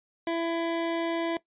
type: tone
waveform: 25% pulse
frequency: 333.7 Hz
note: E4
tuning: 21 cents sharp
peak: -23 dBFS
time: 0.27-1.37 s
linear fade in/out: 2 ms
effects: noise-tail reverb RT60 0.1 s tail -18 dB re dry + resampled to 8000 Hz